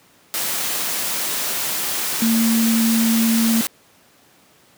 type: tone in noise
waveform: sine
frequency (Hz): 227.1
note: A#3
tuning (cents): -45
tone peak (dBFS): -14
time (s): 2.22-3.61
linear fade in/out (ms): 0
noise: white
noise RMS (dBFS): -23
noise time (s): 0.34-3.67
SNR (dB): +6
effects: pink hiss -53 dBFS RMS until 4.77 s + high-pass 150 Hz 12 dB/octave